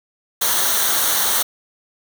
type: noise with comb filter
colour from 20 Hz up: white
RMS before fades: -18 dBFS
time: 0.41-1.43 s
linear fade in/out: 10 ms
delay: 0.4 ms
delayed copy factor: -0.65
effects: none